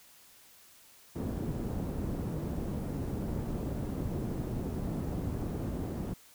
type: low-pass noise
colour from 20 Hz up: white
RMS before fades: -35 dBFS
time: 1.15-6.14 s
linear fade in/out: 10 ms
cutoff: 250 Hz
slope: 12 dB/octave
effects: white hiss -58 dBFS RMS until 6.34 s